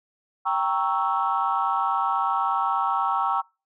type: chord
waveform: sine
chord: G diminished seventh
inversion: none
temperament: equal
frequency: 784 / 932.3 / 1108.7 / 1318.5 Hz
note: G5 / Bb5 / Db6 / Fb6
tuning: 0 / 0 / 0 / 0 cents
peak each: -26 dBFS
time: 0.45-3.42 s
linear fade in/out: 20 ms
effects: noise-tail reverb RT60 0.3 s tail -26 dB re dry + tanh soft clip ceiling -12 dBFS